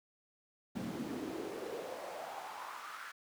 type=noise with high-pass filter sweep; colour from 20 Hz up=brown; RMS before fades=-43 dBFS; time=0.75-3.12 s; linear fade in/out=10 ms; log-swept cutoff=200 to 1500 Hz; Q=3.5; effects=none